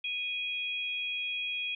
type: tone pair together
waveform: sine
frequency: 2481 / 3299 Hz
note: D#7 / G#7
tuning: -6 / -12 cents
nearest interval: perfect fourth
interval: 494 cents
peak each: -33 / -36 dBFS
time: 0.04-1.75 s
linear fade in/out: 5 ms
effects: none